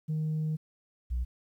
sine tone pair in turn, 155.56 / 60.92 Hz, D#3 / B1, 0 / -23 cents, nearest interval octave + major third, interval 1623 cents, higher first, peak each -26 dBFS, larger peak neither, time 0.08-0.57 / 1.1-1.25 s, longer first, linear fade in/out 20 ms, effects tanh soft clip ceiling -26 dBFS + 11-bit

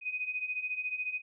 sine beating tone pair, 2489 / 2503 Hz, D#7 / D#7, 0 / +10 cents, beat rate 14 Hz, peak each -38 / -34 dBFS, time 0.01-1.22 s, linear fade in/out 50 ms, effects none

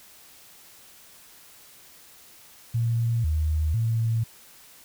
sine tone with pitch steps, 116.3 / 77.7 / 113.6 Hz, A#2 / D#2 / A#2, -4 / -2 / -44 cents, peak -21 dBFS, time 2.74-4.24 s, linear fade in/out 10 ms, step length 500 ms, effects white hiss -51 dBFS RMS until 4.84 s

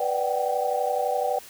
sine chord, G major seventh, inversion first, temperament equal with one note detuned, 493.9 / 587.3 / 752.1 / 784 Hz, B4 / D5 / F#5 / G5, 0 / 0 / +28 / 0 cents, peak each -28 dBFS, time 0-1.39 s, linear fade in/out 5 ms, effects white hiss -46 dBFS RMS until 1.49 s

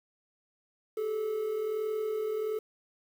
triangle tone pair together, 392.8 / 434.1 Hz, G4 / A4, +4 / -23 cents, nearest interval major second, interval 173 cents, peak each -37 / -28 dBFS, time 0.97-2.59 s, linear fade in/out 5 ms, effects 9-bit

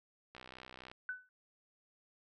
click train, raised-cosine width 0.3 ms, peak -34 dBFS, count 37, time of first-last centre 0.35-0.915 s, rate 63.7 Hz
sine tone with exponential decay, 1500 Hz, F#6, 23 cents sharp, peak -34 dBFS, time 1.09-1.29 s, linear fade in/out 1 ms, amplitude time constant 43 ms
effects none

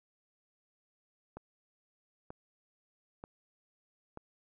click train, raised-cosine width 1 ms, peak -30 dBFS, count 4, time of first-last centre 1.37-4.174 s, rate 1.07 Hz, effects none

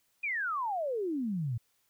sine exponential sweep, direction down, 2500 to 109.3 Hz, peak -30 dBFS, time 0.23-1.58 s, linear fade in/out 10 ms, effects white hiss -73 dBFS RMS until 1.89 s

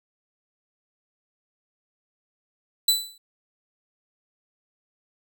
sawtooth tone with exponential decay, 3983 Hz, B7, 14 cents sharp, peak -11 dBFS, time 2.88-3.18 s, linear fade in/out 5 ms, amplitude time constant 64 ms, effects none

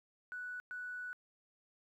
triangle tone bursts at uneven times, 1480 Hz, F#6, in tune, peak -37 dBFS, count 2, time 0.32-0.6 / 0.71-1.13 s, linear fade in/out 0 ms, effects tanh soft clip ceiling -39 dBFS

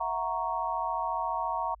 sine chord, F# dominant seventh, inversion third, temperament equal with one note detuned, 659.3 / 733.6 / 932.3 / 1108.7 Hz, E5 / F#5 / A#5 / C#6, 0 / -15 / 0 / 0 cents, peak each -37 / -35 / -31 / -34 dBFS, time 0-1.75 s, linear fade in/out 10 ms, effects added 52 Hz sine -52 dBFS peak until 1.8 s

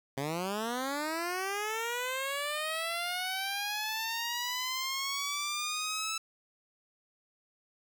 10% pulse linear sweep, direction up, 132.4 to 1318.5 Hz, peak -24 dBFS, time 0.17-6.18 s, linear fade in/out 5 ms, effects 11-bit

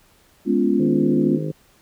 sine chord, C# dominant seventh, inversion second, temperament equal with one note detuned, 207.7 / 246.9 / 282.4 / 349.2 Hz, G#3 / B3 / C#4 / E#4, 0 / 0 / +32 / 0 cents, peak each -21 dBFS, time 0.45-1.4 s, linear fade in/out 50 ms
harmonic tone, 51.91 Hz, G#1, in tune, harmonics 3 / 4 / 5 / 6 / 7 / 8 / 9 / 10, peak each -25 / -37 / -36 / -31 / -37 / -33 / -41 / -34 dBFS, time 0.79-1.52 s, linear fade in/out 10 ms
effects pink hiss -56 dBFS RMS until 1.81 s

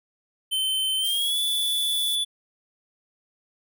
square tone with pitch glide, 3081 to 3458 Hz, G7 to A7, -31 to -31 cents, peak -23 dBFS, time 0.51-2.25 s, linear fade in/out 20 ms, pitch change +200 cents, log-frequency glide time 0.98-1.39 s
violet noise, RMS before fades -35 dBFS, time 1.04-2.16 s, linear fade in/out 10 ms
effects none

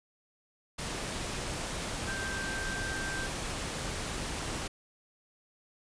sine tone in noise, 1568 Hz, G6, in tune, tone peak -36 dBFS, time 2.07-3.27 s, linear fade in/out 10 ms, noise pink, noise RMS -36 dBFS, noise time 0.78-4.68 s, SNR -3 dB, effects resampled to 22050 Hz

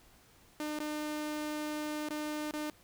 sawtooth tone with dropouts, 302 Hz, D4, 48 cents sharp, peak -31 dBFS, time 0.6-2.7 s, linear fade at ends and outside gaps 1 ms, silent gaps 0.789-0.801 / 2.088-2.105 / 2.51-2.536 s, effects pink hiss -62 dBFS RMS until 2.83 s

